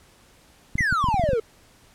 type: clicks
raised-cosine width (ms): 5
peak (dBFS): -14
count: 10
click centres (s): 0.755 / 0.808 / 0.926 / 1.042 / 1.087 / 1.143 / 1.196 / 1.239 / 1.29 / 1.333
type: exponential sweep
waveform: triangle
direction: down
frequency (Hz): 2118 to 427.8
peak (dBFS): -18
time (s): 0.78-1.4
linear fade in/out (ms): 5
effects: pink hiss -55 dBFS RMS until 1.94 s + low-pass 12000 Hz 12 dB/octave